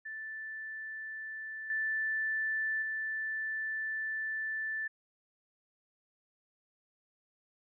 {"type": "tone with level steps", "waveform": "sine", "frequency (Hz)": 1760, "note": "A6", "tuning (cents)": 0, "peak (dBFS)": [-39, -30, -33], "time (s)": [0.05, 4.88], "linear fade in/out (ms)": 10, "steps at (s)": [1.7, 2.82], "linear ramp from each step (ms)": 2, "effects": []}